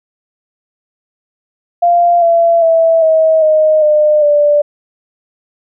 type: tone with pitch steps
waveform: sine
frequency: 694 / 675 / 656.6 / 638.6 / 621.1 / 604.2 / 587.6 Hz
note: F5 / E5 / E5 / D#5 / D#5 / D5 / D5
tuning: -11 / +41 / -7 / +45 / -3 / +49 / +1 cents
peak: -6 dBFS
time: 1.82-4.62 s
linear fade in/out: 10 ms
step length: 400 ms
effects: none